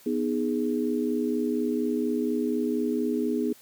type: chord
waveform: sine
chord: G# minor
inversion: first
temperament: equal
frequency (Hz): 246.9 / 311.1 / 415.3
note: B3 / D#4 / G#4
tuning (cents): 0 / 0 / 0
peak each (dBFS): -27 / -29 / -29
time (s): 0.06-3.53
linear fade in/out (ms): 5
effects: white hiss -54 dBFS RMS until 3.61 s